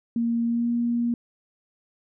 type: tone with pitch glide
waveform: sine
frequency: 233.1 to 237 Hz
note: A#3 to A#3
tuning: 0 to +29 cents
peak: -21 dBFS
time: 0.16-1.14 s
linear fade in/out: 2 ms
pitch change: +29 cents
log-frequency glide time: 0.45-0.69 s
effects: none